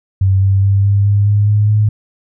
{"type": "tone with pitch steps", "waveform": "sine", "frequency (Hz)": [96, 97.4, 98.81, 100.25, 101.71, 103.19, 104.69, 106.21], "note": ["G2", "G2", "G2", "G2", "G#2", "G#2", "G#2", "G#2"], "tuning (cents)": [-36, -11, 14, 39, -36, -11, 14, 39], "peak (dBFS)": -8, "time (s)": [0.21, 1.89], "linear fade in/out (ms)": 5, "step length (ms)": 210, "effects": []}